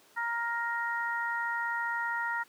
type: harmonic tone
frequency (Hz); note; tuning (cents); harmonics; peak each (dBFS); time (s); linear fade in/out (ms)
467.6; A#4; +5; 2 / 3 / 4; -34 / -34 / -34; 0.16-2.44; 20
effects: pink hiss -60 dBFS RMS until 2.48 s + high-pass 300 Hz 12 dB/octave